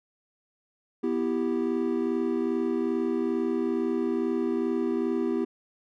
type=chord; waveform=triangle; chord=E minor; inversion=second; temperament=equal; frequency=246.9 / 329.6 / 392 Hz; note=B3 / E4 / G4; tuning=0 / 0 / 0 cents; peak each=-27 dBFS; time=1.03-5.45 s; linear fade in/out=10 ms; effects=none